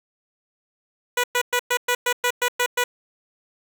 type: tone bursts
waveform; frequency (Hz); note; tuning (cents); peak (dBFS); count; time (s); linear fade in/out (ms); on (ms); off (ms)
10% pulse; 490; B4; -14; -10; 10; 1.17-2.84; 5; 68; 110
effects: none